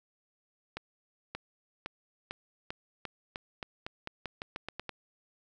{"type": "accelerating click train", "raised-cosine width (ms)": 0.3, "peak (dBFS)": -21, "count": 16, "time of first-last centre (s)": [0.77, 4.893], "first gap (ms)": 580, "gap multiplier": 0.88, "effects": []}